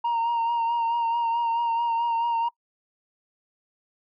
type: tone with vibrato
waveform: sine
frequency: 931 Hz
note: A#5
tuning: 2 cents flat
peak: -19 dBFS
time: 0.04-2.49 s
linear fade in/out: 10 ms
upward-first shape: sine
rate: 4.6 Hz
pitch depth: 29 cents each way
effects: noise-tail reverb RT60 0.1 s tail -25 dB re dry + tanh soft clip ceiling -21 dBFS